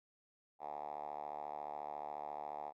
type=tone with band-pass filter; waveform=5% pulse; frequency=74.2 Hz; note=D2; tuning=18 cents sharp; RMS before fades=-45 dBFS; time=0.59-2.73 s; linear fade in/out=50 ms; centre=790 Hz; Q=6.1; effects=none